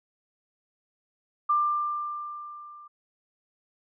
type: tone with level ramp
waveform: sine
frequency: 1189 Hz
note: D6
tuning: 21 cents sharp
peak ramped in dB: -19 to -45 dBFS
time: 1.49-2.88 s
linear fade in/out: 10 ms
effects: none